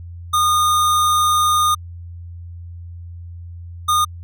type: tone pair in turn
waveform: square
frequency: 1224 / 1224 Hz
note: D#6 / D#6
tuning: -29 / -29 cents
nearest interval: unison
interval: 0 cents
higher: neither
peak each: -14 dBFS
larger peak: neither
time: 0.33-1.75 / 3.88-4.05 s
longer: first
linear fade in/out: 10 ms
effects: added 86 Hz sine -31 dBFS peak until 4.23 s